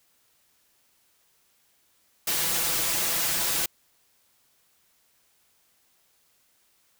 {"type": "noise with comb filter", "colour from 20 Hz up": "white", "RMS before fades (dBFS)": -26, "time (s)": [2.27, 3.66], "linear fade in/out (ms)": 5, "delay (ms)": 6, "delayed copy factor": 0.75, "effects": ["white hiss -66 dBFS RMS until 6.99 s"]}